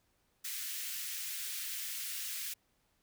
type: high-pass noise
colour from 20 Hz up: white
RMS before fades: -40 dBFS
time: 0.44-2.54 s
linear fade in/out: 10 ms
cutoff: 1700 Hz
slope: 24 dB/octave
effects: pink hiss -75 dBFS RMS until 3.02 s